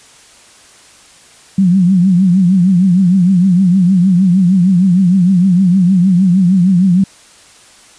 sine tone with vibrato, 183.6 Hz, F#3, 13 cents flat, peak -6 dBFS, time 1.58-7.04 s, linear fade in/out 5 ms, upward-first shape triangle, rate 6.5 Hz, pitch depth 140 cents each way, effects white hiss -42 dBFS RMS until 7.98 s + resampled to 22050 Hz

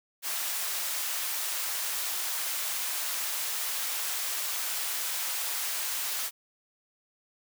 white high-pass noise, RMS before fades -32 dBFS, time 0.22-6.31 s, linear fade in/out 50 ms, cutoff 740 Hz, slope 12 dB/octave, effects none

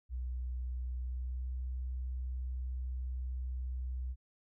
sine tone with pitch glide, 62.2 to 63.21 Hz, B1 to B1, +13 to +41 cents, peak -35 dBFS, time 0.09-4.16 s, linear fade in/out 50 ms, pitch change +28 cents, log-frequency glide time 0.98-1.51 s, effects none

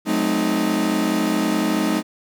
40% pulse chord, F# diminished seventh, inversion none, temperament equal with one note detuned, 185 / 216.8 / 261.6 / 311.1 Hz, F#3 / A3 / C4 / Eb4, 0 / -25 / 0 / 0 cents, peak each -26 / -22 / -25 / -21 dBFS, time 0.05-2.03 s, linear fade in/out 50 ms, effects none

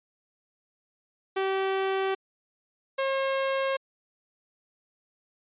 sawtooth tone pair in turn, 385.1 / 538.8 Hz, G4 / C#5, -31 / -49 cents, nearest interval tritone, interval 582 cents, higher second, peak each -21 dBFS, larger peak neither, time 1.36-2.15 / 2.98-3.77 s, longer neither, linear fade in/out 10 ms, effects resampled to 8000 Hz

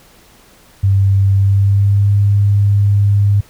sine tone with pitch glide, 97.9 to 101.24 Hz, G2 to G#2, -2 to -44 cents, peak -8 dBFS, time 0.83-3.41 s, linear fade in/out 10 ms, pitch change +58 cents, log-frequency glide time 1.34-2.14 s, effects pink hiss -46 dBFS RMS until 3.49 s

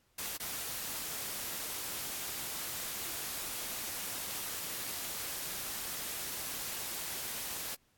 white noise with dropouts, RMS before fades -39 dBFS, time 0.18-7.75 s, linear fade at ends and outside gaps 5 ms, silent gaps 0.371-0.399 s, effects pink hiss -72 dBFS RMS until 7.97 s + AAC 64 kbps

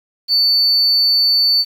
sine tone, 4500 Hz, C#8, 25 cents sharp, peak -9 dBFS, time 0.28-1.65 s, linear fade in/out 50 ms, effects tanh soft clip ceiling -8 dBFS + 7-bit

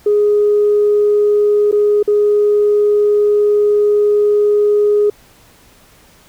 sine tone with dropouts, 415.3 Hz, G#4, in tune, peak -8 dBFS, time 0.06-5.1 s, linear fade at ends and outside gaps 5 ms, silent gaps 1.714-1.725 / 2.029-2.076 s, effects tanh soft clip ceiling -4 dBFS + pink hiss -47 dBFS RMS until 6.28 s

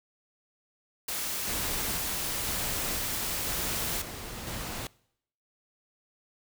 white noise, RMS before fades -33 dBFS, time 1.08-4.02 s, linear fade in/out 5 ms
pink noise with tremolo, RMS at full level -36 dBFS, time 1.47-4.87 s, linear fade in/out 2 ms, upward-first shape square, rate 1 Hz, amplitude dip 35%
effects noise-tail reverb RT60 0.7 s tail -23 dB re dry

